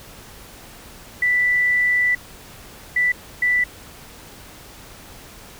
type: tone bursts at uneven times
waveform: sine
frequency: 1975.5 Hz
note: B6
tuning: in tune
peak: -15 dBFS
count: 3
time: 1.22-2.15 / 2.96-3.12 / 3.42-3.64 s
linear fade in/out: 5 ms
effects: pink hiss -42 dBFS RMS until 5.59 s

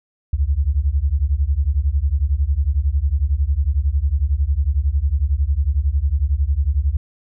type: beating tone pair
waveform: sine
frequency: 65.41 / 76.41 Hz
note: C2 / D#2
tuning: 0 / -31 cents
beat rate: 11 Hz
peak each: -18 dBFS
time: 0.33-6.97 s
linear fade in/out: 5 ms
effects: none

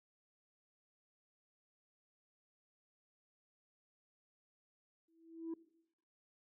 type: tone with exponential growth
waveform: sine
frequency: 328.4 Hz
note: E4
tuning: 6 cents flat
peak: -35 dBFS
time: 5.08-5.54 s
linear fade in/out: 5 ms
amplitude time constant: 98 ms
effects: noise-tail reverb RT60 0.8 s tail -20 dB re dry + tanh soft clip ceiling -37 dBFS

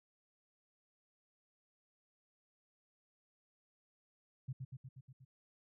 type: tone with echo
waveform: sine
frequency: 130.81 Hz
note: C3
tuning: in tune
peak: -38 dBFS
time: 4.48-4.53 s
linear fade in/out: 10 ms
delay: 120 ms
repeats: 6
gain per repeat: -3 dB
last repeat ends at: 5.25 s
effects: none

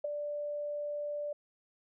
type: tone with ADSR envelope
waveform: sine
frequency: 587.3 Hz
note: D5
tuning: in tune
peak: -27 dBFS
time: 0.04-1.33 s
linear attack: 8 ms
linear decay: 8 ms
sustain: -7 dB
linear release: 6 ms
effects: none

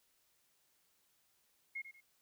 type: tone with echo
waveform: sine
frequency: 2154 Hz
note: C7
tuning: 50 cents sharp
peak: -39 dBFS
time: 1.75-1.82 s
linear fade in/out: 10 ms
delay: 94 ms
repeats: 2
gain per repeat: -10 dB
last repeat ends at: 2.008 s
effects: white hiss -75 dBFS RMS until 2.21 s

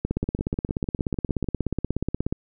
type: two click trains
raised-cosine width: 3 ms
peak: -22 / -11 dBFS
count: 9 / 39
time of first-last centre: 0.24-1.443 / 0.05-2.325 s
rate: 6.65 / 16.7 Hz
effects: none

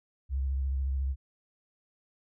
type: tone with vibrato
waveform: sine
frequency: 67.2 Hz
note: C2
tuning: 47 cents sharp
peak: -27 dBFS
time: 0.29-1.16 s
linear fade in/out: 50 ms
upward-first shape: sine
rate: 14 Hz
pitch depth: 50 cents each way
effects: none

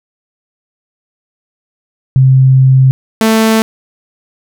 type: tone pair in turn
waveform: sine / sawtooth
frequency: 131.8 / 221.7 Hz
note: C3 / A3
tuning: +13 / +13 cents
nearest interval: major sixth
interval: 900 cents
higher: second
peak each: -3 dBFS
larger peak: neither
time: 2.16-2.91 / 3.21-3.62 s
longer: first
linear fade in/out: 0 ms
effects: none

